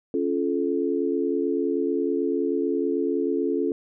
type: chord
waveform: sine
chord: Db augmented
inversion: none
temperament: just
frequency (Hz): 277.2 / 346.5 / 433.1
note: Db4 / F4 / A4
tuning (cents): 0 / -14 / -27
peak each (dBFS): -26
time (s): 0.14-3.72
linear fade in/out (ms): 2
effects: none